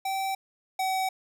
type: tone pair in turn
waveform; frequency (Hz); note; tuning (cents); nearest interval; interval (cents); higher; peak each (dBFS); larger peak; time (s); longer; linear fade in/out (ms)
square; 773 / 758.4; G5 / F#5; -24 / +43; unison; 33; first; -28 / -26; second; 0.05-0.35 / 0.79-1.09; neither; 5
effects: none